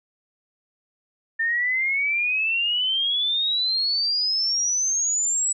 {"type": "exponential sweep", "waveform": "sine", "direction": "up", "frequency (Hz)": [1797, 7902], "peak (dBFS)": -20, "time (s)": [1.39, 5.53], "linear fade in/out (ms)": 10, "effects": []}